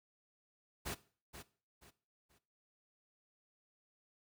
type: noise with echo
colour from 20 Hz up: pink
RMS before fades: -41 dBFS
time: 0.85-0.95 s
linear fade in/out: 20 ms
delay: 480 ms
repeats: 3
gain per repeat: -10 dB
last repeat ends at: 2.39 s
effects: noise-tail reverb RT60 0.4 s tail -17 dB re dry